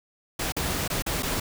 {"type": "noise with dropouts", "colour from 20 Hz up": "pink", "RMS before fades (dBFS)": -28, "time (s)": [0.39, 1.4], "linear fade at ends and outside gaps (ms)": 5, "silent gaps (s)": [[0.522, 0.565], [0.878, 0.9], [1.023, 1.063], [1.225, 1.23]], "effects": []}